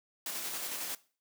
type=noise with tremolo; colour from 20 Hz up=white; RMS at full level=-37 dBFS; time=0.26-0.95 s; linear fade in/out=2 ms; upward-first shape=square; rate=11 Hz; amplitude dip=25%; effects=noise-tail reverb RT60 0.4 s tail -20 dB re dry + high-pass 200 Hz 12 dB/octave